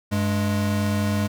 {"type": "tone pair together", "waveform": "square", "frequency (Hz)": [97.99, 207.9], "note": ["G2", "G#3"], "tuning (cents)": [0, 2], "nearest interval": "octave + minor second", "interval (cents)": 1302, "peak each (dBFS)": -24, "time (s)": [0.11, 1.28], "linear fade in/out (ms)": 20, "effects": []}